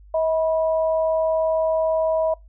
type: tone pair together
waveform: sine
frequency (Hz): 639.7 / 978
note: D#5 / B5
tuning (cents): +48 / -17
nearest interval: perfect fifth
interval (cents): 735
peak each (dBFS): -18 / -29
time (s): 0.14-2.34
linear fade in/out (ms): 5
effects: noise-tail reverb RT60 0.2 s tail -24 dB re dry + added 50 Hz sine -44 dBFS peak until 2.48 s